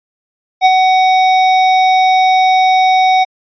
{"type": "tone with ADSR envelope", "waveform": "square", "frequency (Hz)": 750, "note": "F#5", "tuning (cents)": 23, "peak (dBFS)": -4, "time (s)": [0.61, 3.25], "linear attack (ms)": 44, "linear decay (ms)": 34, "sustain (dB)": -4, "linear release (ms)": 23, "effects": ["resampled to 11025 Hz"]}